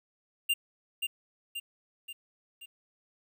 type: tone with echo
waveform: square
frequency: 2794 Hz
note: F7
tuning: in tune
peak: -25 dBFS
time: 0.49-0.54 s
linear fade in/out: 10 ms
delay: 530 ms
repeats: 4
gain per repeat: -5 dB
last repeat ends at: 2.66 s
effects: 11-bit